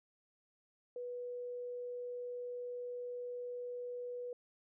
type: tone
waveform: sine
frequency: 489.9 Hz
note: B4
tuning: 14 cents flat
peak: -40 dBFS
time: 0.96-4.33 s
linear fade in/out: 2 ms
effects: none